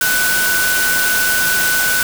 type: tone in noise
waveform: sine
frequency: 1494 Hz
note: F#6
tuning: 16 cents sharp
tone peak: -15 dBFS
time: 0.01-2.03 s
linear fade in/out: 2 ms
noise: white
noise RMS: -18 dBFS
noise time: 0.01-2.03 s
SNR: 0 dB
effects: none